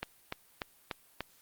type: click train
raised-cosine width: 0.3 ms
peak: -18 dBFS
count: 5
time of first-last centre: 0.03-1.206 s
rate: 3.4 Hz
effects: white hiss -63 dBFS RMS until 1.41 s + Opus 32 kbps